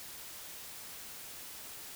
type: silence
effects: white hiss -47 dBFS RMS until 1.95 s